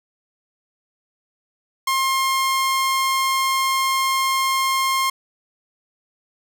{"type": "tone", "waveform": "sawtooth", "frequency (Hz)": 1065, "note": "C6", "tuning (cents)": 30, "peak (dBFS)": -14, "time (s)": [1.87, 5.1], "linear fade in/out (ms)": 5, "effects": []}